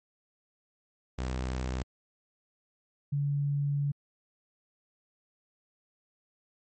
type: tone pair in turn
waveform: sawtooth / sine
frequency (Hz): 63.6 / 142.78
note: C2 / D3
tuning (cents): -48 / -48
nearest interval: octave + major second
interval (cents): 1400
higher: second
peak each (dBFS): -27 / -26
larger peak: second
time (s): 1.18-1.83 / 3.12-3.92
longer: second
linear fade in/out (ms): 10
effects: MP3 32 kbps